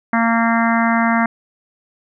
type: harmonic tone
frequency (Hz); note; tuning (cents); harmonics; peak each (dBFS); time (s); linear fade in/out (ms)
229.9; A#3; -24; 1 / 3 / 4 / 5 / 6 / 7 / 8 / 9; -16 / -21 / -22 / -23 / -24 / -24 / -25 / -26; 0.13-1.26; 2
effects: none